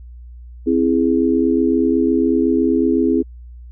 sine chord, C augmented, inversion none, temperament equal, 261.6 / 329.6 / 415.3 Hz, C4 / E4 / G#4, 0 / 0 / 0 cents, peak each -16 / -17 / -19 dBFS, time 0.66-3.23 s, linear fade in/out 20 ms, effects added 60 Hz sine -34 dBFS peak until 3.71 s

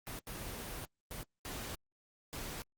pink noise bursts at uneven times, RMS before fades -43 dBFS, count 5, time 0.07-0.19 / 0.27-0.85 / 1.11-1.23 / 1.45-1.75 / 2.33-2.62 s, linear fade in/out 0 ms, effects Opus 24 kbps

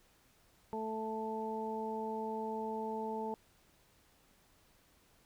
harmonic tone, 220 Hz, A3, in tune, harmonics 1 / 2 / 3 / 4, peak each -42 / -40 / -48 / -40 dBFS, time 0.73-3.34 s, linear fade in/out 0 ms, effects pink hiss -68 dBFS RMS until 5.25 s

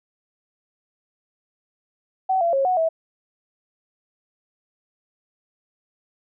sine tone with pitch steps, 757 / 680 / 544 / 736 / 650 Hz, F#5 / F5 / C#5 / F#5 / E5, +39 / -46 / -33 / -9 / -24 cents, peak -17 dBFS, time 2.29-2.89 s, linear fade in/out 10 ms, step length 120 ms, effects none

